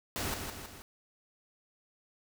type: noise with echo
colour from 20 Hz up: pink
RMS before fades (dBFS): -35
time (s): 0.16-0.34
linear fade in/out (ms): 0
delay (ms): 160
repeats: 3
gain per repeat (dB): -5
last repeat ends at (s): 0.82
effects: none